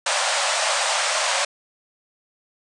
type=band-pass noise; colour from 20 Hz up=pink; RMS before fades=-22 dBFS; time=0.06-1.45 s; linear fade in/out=5 ms; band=540 to 9300 Hz; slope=96 dB/octave; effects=none